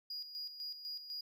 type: tone with tremolo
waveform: triangle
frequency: 4877 Hz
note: D#8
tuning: 35 cents flat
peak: -39 dBFS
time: 0.1-1.21 s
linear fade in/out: 5 ms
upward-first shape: square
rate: 4 Hz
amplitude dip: 60%
effects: none